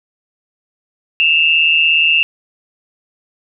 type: tone pair together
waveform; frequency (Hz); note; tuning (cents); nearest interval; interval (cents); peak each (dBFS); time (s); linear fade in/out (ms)
sine; 2637 / 2794; E7 / F7; 0 / 0; minor second; 100; -12; 1.2-2.23; 0
effects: none